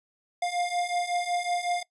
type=beating tone pair; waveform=square; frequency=702 / 707.4 Hz; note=F5 / F5; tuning=+9 / +22 cents; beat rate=5.4 Hz; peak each=-32 / -29 dBFS; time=0.42-1.83 s; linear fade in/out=5 ms; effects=noise-tail reverb RT60 0.1 s tail -21 dB re dry + resampled to 24000 Hz